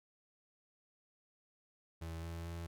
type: tone with pitch steps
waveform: 35% pulse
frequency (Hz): 82.2 / 83.6 / 84.4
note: E2 / E2 / E2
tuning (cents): -4 / +25 / +41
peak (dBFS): -40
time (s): 2.01-2.67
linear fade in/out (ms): 10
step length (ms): 220
effects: none